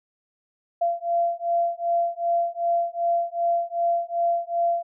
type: beating tone pair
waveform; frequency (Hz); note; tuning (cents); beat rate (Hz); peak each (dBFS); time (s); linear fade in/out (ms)
sine; 684 / 686.6; F5 / F5; -36 / -30; 2.6; -24; 0.81-4.83; 10
effects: none